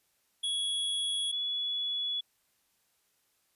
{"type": "tone pair in turn", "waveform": ["square", "sine"], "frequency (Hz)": [3351, 3398], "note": ["G#7", "G#7"], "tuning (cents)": [15, 39], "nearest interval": "unison", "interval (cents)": 24, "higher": "second", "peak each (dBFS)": [-30, -30], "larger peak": "neither", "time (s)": [[0.43, 1.32], [1.32, 2.21]], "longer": "neither", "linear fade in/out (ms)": 10, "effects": ["white hiss -73 dBFS RMS until 3.55 s", "resampled to 32000 Hz"]}